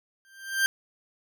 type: tone with exponential growth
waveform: 40% pulse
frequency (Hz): 1577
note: G6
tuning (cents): +10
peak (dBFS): -17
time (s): 0.25-0.66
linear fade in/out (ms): 0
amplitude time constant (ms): 87
effects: none